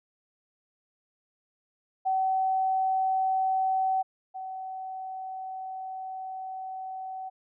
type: tone pair in turn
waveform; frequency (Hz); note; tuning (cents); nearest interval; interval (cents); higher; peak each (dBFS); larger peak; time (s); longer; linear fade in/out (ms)
sine; 760 / 756.8; F#5 / F#5; +46 / +39; unison; 7; first; -23 / -34; first; 2.05-4.03 / 4.34-7.3; second; 20
effects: none